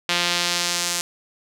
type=tone with band-pass filter sweep; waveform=sawtooth; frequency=174.61 Hz; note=F3; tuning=in tune; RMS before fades=-23 dBFS; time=0.09-1.01 s; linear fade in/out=0 ms; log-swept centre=3400 to 7100 Hz; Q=1.2; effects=none